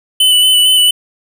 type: tone with vibrato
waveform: square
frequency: 3000 Hz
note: F#7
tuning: 23 cents sharp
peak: -7 dBFS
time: 0.2-0.91 s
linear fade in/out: 5 ms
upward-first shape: square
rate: 4.4 Hz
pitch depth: 18 cents each way
effects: none